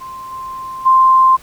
sine tone with level steps, 1046.5 Hz, C6, in tune, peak -27 / -24 / -6 dBFS, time 0-1.37 s, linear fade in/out 20 ms, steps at 0.31 / 0.85 s, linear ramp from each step 20 ms, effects pink hiss -43 dBFS RMS until 1.42 s

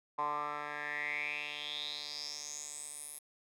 10% pulse tone with band-pass filter sweep, 147.7 Hz, D3, 10 cents sharp, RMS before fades -40 dBFS, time 0.18-3.19 s, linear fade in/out 10 ms, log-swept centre 1000 to 11000 Hz, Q 7.1, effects none

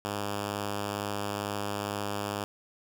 5% pulse tone, 102.2 Hz, G#2, 27 cents flat, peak -20 dBFS, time 0.05-2.44 s, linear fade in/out 0 ms, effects none

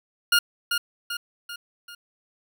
20% pulse tone with echo, 1419 Hz, F6, 27 cents sharp, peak -11 dBFS, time 0.32-0.39 s, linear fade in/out 5 ms, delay 390 ms, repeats 4, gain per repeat -6 dB, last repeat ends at 1.95 s, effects none

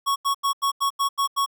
square tone bursts, 1108.7 Hz, C#6, in tune, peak -20 dBFS, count 8, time 0.06-1.462 s, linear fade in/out 20 ms, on 100 ms, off 86 ms, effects none

